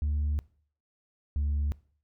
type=tone pair in turn; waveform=sine; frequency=74 / 72.6 Hz; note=D2 / D2; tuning=+14 / -19 cents; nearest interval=unison; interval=33 cents; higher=first; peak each=-23 dBFS; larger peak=neither; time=0.02-0.39 / 1.36-1.72 s; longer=first; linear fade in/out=0 ms; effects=noise-tail reverb RT60 0.5 s tail -23 dB re dry + tanh soft clip ceiling -24 dBFS